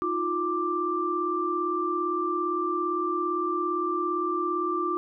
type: tone cluster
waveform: sine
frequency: 317.3 / 354.9 / 1178 Hz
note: D#4 / F4 / D6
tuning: +34 / +28 / +5 cents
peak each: -33 / -29 / -27 dBFS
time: 0.02-4.97 s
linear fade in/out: 0 ms
effects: none